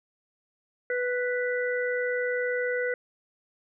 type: harmonic tone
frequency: 493.9 Hz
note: B4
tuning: in tune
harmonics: 1 / 3 / 4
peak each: -27 / -32 / -33 dBFS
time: 0.9-2.94 s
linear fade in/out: 2 ms
effects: none